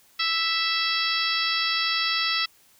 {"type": "harmonic tone", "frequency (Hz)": 659.3, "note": "E5", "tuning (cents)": 0, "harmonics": [2, 3, 4, 5, 6, 7, 8], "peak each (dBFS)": [-30, -30, -30, -30, -30, -30, -30], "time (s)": [0.19, 2.46], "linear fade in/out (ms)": 10, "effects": ["white hiss -58 dBFS RMS until 2.79 s"]}